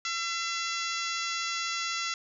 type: harmonic tone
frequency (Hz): 676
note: E5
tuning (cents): +43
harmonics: 2 / 3 / 4 / 5 / 6 / 7 / 8 / 9 / 10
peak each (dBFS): -35 / -37 / -38 / -39 / -40 / -40 / -41 / -42 / -42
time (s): 0.05-2.14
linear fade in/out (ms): 2
effects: none